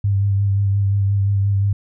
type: tone with vibrato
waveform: sine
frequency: 99.5 Hz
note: G2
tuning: 26 cents sharp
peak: -14 dBFS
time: 0.04-1.73 s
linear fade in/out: 5 ms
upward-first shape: sine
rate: 5.7 Hz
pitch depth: 25 cents each way
effects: none